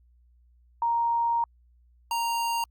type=tone pair in turn; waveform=sine / square; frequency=934 / 930.7 Hz; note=A#5 / A#5; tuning=+3 / -3 cents; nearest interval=unison; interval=6 cents; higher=first; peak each=-22 / -26 dBFS; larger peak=first; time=0.82-1.44 / 2.11-2.64 s; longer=first; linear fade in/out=2 ms; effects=added 60 Hz sine -57 dBFS peak until 2.7 s + Opus 48 kbps